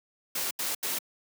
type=noise bursts; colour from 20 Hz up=white; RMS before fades=-31 dBFS; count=3; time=0.35-0.988 s; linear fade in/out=5 ms; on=160 ms; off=79 ms; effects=high-pass 200 Hz 12 dB/octave